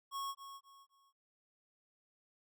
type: tone with echo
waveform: square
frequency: 1100 Hz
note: C#6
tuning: 14 cents flat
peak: -39 dBFS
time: 0.11-0.35 s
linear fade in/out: 50 ms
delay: 260 ms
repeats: 3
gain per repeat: -10 dB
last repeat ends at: 1.13 s
effects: none